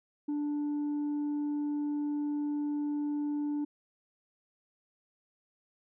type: tone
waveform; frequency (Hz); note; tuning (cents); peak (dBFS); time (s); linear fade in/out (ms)
sine; 293.5; D4; -1; -27; 0.28-3.65; 10
effects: tanh soft clip ceiling -29 dBFS